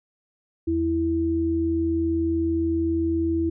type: tone pair together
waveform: sine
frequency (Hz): 82.35 / 329.6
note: E2 / E4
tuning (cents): -1 / 0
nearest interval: 2 octaves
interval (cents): 2401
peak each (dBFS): -28 / -21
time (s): 0.67-3.5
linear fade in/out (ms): 10
effects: none